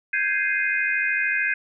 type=chord; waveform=sine; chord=Ab major seventh; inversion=third; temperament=equal; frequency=1568 / 1661.2 / 2093 / 2489 Hz; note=G6 / Ab6 / C7 / Eb7; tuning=0 / 0 / 0 / 0 cents; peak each=-26 dBFS; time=0.13-1.54 s; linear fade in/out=5 ms; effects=none